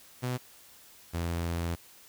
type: tone pair in turn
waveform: sawtooth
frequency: 125.3 / 84.84 Hz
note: B2 / F2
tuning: +25 / -50 cents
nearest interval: perfect fifth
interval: 675 cents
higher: first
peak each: -26 dBFS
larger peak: neither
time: 0.22-0.38 / 1.13-1.76 s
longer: second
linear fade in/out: 20 ms
effects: white hiss -55 dBFS RMS until 2.08 s